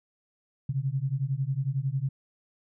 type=beating tone pair; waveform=sine; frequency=130 / 141 Hz; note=C3 / C#3; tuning=-11 / +30 cents; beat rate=11 Hz; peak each=-29 dBFS; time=0.69-2.09 s; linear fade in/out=5 ms; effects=none